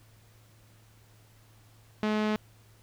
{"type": "tone with low-pass filter", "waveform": "sawtooth", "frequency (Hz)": 213.5, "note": "G#3", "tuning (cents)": 48, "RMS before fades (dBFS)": -28, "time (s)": [2.03, 2.36], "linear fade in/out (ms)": 0, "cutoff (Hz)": 3500, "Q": 0.84, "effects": ["added 109 Hz sine -57 dBFS peak until 2.82 s", "pink hiss -62 dBFS RMS until 2.82 s"]}